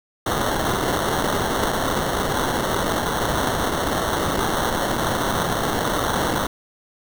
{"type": "noise with sample-and-hold", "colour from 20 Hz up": "blue", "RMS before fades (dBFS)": -22, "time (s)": [0.26, 6.47], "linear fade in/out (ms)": 5, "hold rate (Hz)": 2450, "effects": []}